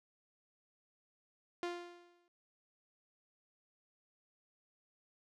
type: tone with exponential decay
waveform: sawtooth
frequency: 349.2 Hz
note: F4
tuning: in tune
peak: -31 dBFS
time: 1.63-2.28 s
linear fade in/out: 1 ms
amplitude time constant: 140 ms
effects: low-pass 5000 Hz 12 dB/octave